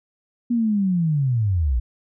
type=linear sweep; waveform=sine; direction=down; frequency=243 to 54.7 Hz; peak=-17 dBFS; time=0.5-1.8 s; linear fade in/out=10 ms; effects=none